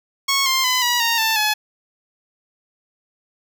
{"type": "tone with pitch steps", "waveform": "10% pulse", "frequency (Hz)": [1100, 1054, 1009.9, 967.6, 927.1, 888.3, 851.2], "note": ["C#6", "C6", "B5", "B5", "A#5", "A5", "G#5"], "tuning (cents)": [-14, 12, 38, -36, -10, 16, 42], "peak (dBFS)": -8, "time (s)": [0.28, 1.54], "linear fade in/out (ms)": 10, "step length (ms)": 180, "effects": []}